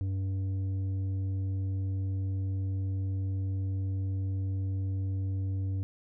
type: tone with tanh clipping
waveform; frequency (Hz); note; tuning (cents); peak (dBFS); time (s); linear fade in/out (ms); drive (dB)
triangle; 96; G2; -36; -30; 0.01-5.83; 0; 11
effects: none